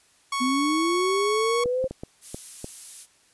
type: tone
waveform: sawtooth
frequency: 1108.7 Hz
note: C#6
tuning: in tune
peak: -21 dBFS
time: 0.32-1.64 s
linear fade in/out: 5 ms
type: linear sweep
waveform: sine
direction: up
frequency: 246.9 to 530 Hz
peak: -22 dBFS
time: 0.4-1.88 s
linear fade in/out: 20 ms
type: clicks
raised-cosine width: 2 ms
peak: -20 dBFS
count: 6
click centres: 1.658 / 1.842 / 1.91 / 2.035 / 2.345 / 2.644 s
type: noise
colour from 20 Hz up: violet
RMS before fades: -36 dBFS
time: 2.21-3.07 s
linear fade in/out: 50 ms
effects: white hiss -60 dBFS RMS until 3.33 s + resampled to 24000 Hz